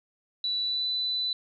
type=tone with pitch glide; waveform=sine; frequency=3951 to 3990 Hz; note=B7 to B7; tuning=0 to +17 cents; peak=-26 dBFS; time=0.44-1.33 s; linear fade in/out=2 ms; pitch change=+17 cents; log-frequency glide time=0.61-0.87 s; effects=none